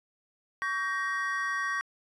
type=chord; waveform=triangle; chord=G diminished; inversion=second; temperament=just; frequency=1128.9 / 1568 / 1881.6 Hz; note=Db6 / G6 / Bb6; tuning=+31 / 0 / +16 cents; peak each=-31 / -33 / -30 dBFS; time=0.62-1.81 s; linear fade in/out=0 ms; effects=resampled to 24000 Hz